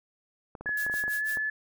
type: clicks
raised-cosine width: 1 ms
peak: -27 dBFS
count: 10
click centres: 0.552 / 0.61 / 0.659 / 0.692 / 0.865 / 0.898 / 0.94 / 1.039 / 1.08 / 1.372 s
type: tone with pitch glide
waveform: sine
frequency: 1700 to 1727.7 Hz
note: G#6 to A6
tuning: +40 to -32 cents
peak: -27 dBFS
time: 0.66-1.5 s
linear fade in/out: 5 ms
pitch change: +28 cents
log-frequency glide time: 1.18-1.24 s
type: noise with tremolo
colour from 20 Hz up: blue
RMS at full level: -39 dBFS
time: 0.77-1.38 s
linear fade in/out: 0 ms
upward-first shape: sine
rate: 6 Hz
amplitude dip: 100%
effects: none